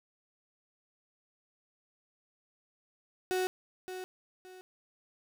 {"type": "tone with echo", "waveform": "35% pulse", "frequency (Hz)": 370, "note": "F#4", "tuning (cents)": 0, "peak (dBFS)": -27, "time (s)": [3.31, 3.47], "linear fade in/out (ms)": 0, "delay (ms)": 570, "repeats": 2, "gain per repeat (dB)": -10, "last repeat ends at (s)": 4.61, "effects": []}